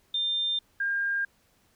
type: tone pair in turn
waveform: sine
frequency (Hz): 3600 / 1607.7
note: A7 / G6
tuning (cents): +39 / +43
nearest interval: octave + major second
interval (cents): 1396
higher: first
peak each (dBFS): -25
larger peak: neither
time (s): 0.14-0.59 / 0.8-1.25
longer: neither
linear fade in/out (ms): 5
effects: pink hiss -66 dBFS RMS until 1.75 s